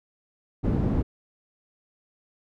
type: low-pass noise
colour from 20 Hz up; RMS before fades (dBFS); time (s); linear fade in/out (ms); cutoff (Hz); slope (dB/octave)
white; -24; 0.63-1.03; 20; 200; 12
effects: none